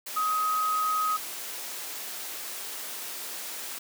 sine tone in noise, 1261 Hz, D#6, 23 cents sharp, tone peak -24 dBFS, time 0.16-1.17 s, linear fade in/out 10 ms, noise white, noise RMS -37 dBFS, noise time 0.06-3.79 s, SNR +10 dB, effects high-pass 300 Hz 12 dB/octave

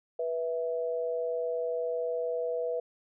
sine tone pair together, 489.4 / 657 Hz, B4 / E5, -16 / -6 cents, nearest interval perfect fourth, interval 510 cents, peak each -30 / -34 dBFS, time 0.19-2.8 s, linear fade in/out 5 ms, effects none

